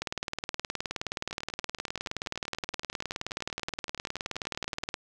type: two click trains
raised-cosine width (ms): 0.2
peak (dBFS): -14 / -24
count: 95 / 38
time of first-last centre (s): 0.02-4.941 / 1.31-4.834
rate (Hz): 19.1 / 10.5
effects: none